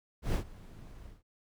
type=noise with ADSR envelope; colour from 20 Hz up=brown; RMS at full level=-27 dBFS; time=0.22-1.23 s; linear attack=120 ms; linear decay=95 ms; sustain=-22 dB; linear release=170 ms; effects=none